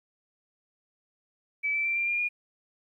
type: tone with pitch steps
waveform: sine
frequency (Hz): 2300 / 2325 / 2351 / 2377 / 2403 / 2430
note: D7 / D7 / D7 / D7 / D7 / D#7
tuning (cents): -37 / -18 / +1 / +20 / +39 / -42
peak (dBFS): -25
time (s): 1.63-2.29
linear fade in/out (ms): 20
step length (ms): 110
effects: 11-bit